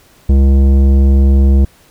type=tone with tanh clipping; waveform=sine; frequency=68 Hz; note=C#2; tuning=33 cents flat; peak=-7 dBFS; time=0.29-1.65 s; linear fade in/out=5 ms; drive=13 dB; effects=pink hiss -47 dBFS RMS until 1.9 s